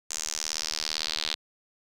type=tone with band-pass filter sweep; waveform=sawtooth; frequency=77.78 Hz; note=D#2; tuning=in tune; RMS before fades=-32 dBFS; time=0.1-1.35 s; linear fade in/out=10 ms; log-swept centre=6800 to 3900 Hz; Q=3.4; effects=none